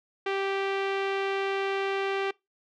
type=tone with low-pass filter; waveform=sawtooth; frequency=391.2 Hz; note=G4; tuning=4 cents flat; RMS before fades=-29 dBFS; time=0.26-2.31 s; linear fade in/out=5 ms; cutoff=2800 Hz; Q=1.6; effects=noise-tail reverb RT60 0.2 s tail -23 dB re dry